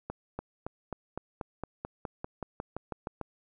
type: accelerating click train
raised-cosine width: 1 ms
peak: -21 dBFS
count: 16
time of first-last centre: 0.1-3.213 s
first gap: 290 ms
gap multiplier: 0.95
effects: none